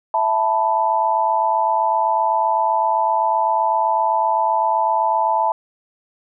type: chord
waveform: sine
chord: E suspended fourth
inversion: none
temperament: equal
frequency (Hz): 659.3 / 880 / 987.8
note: E5 / A5 / B5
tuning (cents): 0 / 0 / 0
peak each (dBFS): -22 / -17 / -21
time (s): 0.14-5.52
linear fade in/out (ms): 2
effects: none